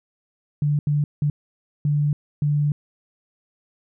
sine tone bursts at uneven times, 146.83 Hz, D3, in tune, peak -17 dBFS, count 5, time 0.62-0.79 / 0.87-1.04 / 1.22-1.3 / 1.85-2.13 / 2.42-2.72 s, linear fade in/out 2 ms, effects none

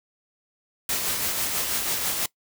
white noise with tremolo, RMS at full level -25 dBFS, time 0.89-2.26 s, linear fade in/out 2 ms, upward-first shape sine, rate 6.1 Hz, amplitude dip 35%, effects noise-tail reverb RT60 0.1 s tail -22 dB re dry

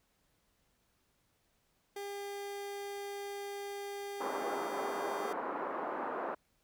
30% pulse tone, 402.5 Hz, G4, 46 cents sharp, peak -37 dBFS, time 1.96-5.33 s, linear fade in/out 5 ms
white band-pass noise, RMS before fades -38 dBFS, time 4.2-6.35 s, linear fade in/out 10 ms, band 270 to 1200 Hz, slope 24 dB/octave
effects pink hiss -75 dBFS RMS until 6.63 s

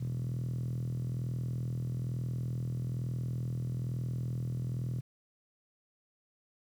5% pulse tone with band-pass filter, 41.12 Hz, E1, 4 cents flat, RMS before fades -35 dBFS, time 0-5.01 s, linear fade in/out 10 ms, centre 130 Hz, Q 8, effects 10-bit

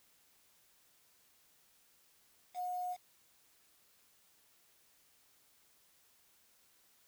sine tone with quantisation, 723 Hz, F#5, 40 cents flat, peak -36 dBFS, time 2.54-2.97 s, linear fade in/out 50 ms, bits 9, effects white hiss -69 dBFS RMS until 7.07 s

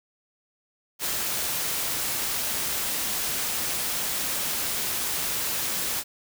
white noise, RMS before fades -28 dBFS, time 0.99-6.04 s, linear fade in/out 50 ms, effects none

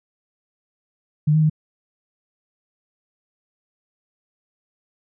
sine tone with pitch steps, 151 / 156.3 / 154.6 Hz, D3 / D#3 / D#3, +48 / +8 / -11 cents, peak -13 dBFS, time 1.27-1.498 s, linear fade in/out 10 ms, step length 76 ms, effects none

